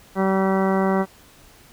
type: harmonic tone with a mistuned harmonic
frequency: 191.8 Hz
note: G3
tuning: 37 cents flat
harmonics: 1 / 2 / 3 / 4 / 5 / 6 / 7 / 8 / 10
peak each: -20 / -23 / -26 / -27 / -30 / -30 / -34 / -35 / -35 dBFS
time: 0.15-1.06 s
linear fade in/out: 50 ms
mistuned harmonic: 10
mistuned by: +28 cents
effects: pink hiss -50 dBFS RMS until 1.72 s